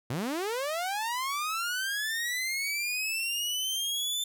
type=linear sweep; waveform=sawtooth; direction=up; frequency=110 to 3556 Hz; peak=-26 dBFS; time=0.1-4.24 s; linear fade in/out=5 ms; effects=none